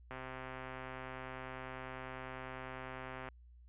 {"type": "click train", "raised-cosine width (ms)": 0.5, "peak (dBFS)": -30, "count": 414, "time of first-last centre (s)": [0.11, 3.287], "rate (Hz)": 130, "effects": ["added 60 Hz sine -56 dBFS peak until 3.68 s", "resampled to 8000 Hz"]}